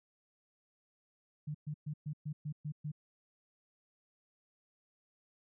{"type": "tone bursts", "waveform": "sine", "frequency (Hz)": 150, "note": "D3", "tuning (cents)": 37, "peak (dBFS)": -36, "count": 8, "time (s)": [1.47, 2.918], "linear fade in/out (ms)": 10, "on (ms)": 76, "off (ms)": 120, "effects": []}